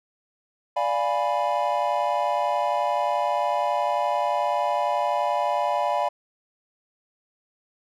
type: chord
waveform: triangle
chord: D diminished seventh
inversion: none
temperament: equal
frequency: 587.3 / 698.5 / 830.6 / 987.8 Hz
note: D5 / F5 / Ab5 / Cb6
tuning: 0 / 0 / 0 / 0 cents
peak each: -25 dBFS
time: 0.76-6.09 s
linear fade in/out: 10 ms
effects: none